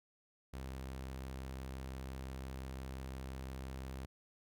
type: tone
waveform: sawtooth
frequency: 65.8 Hz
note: C2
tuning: 10 cents sharp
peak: -39 dBFS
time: 0.53-4.06 s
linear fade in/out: 10 ms
effects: none